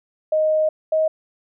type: tone pair in turn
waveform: sine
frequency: 622.3 / 630.6 Hz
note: D#5 / D#5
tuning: 0 / +23 cents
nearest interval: unison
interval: 23 cents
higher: second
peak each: -15 dBFS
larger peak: neither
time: 0.32-0.69 / 0.92-1.08 s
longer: first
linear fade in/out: 5 ms
effects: none